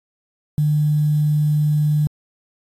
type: tone with quantisation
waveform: sine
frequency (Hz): 150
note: D3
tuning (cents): +37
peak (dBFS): -14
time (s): 0.58-2.07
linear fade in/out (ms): 0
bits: 7
effects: AAC 48 kbps